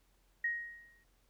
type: tone with exponential decay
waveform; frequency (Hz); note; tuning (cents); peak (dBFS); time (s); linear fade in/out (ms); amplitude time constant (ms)
sine; 1879; A#6; +13; -29; 0.44-1.04; 5; 130
effects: added 43 Hz sine -70 dBFS peak until 1.29 s + pink hiss -74 dBFS RMS until 1.29 s